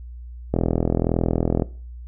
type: click train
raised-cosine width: 2 ms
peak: -6 dBFS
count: 46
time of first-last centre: 0.54-1.622 s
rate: 41.6 Hz
effects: noise-tail reverb RT60 0.4 s tail -19 dB re dry + added 60 Hz sine -34 dBFS peak until 2.07 s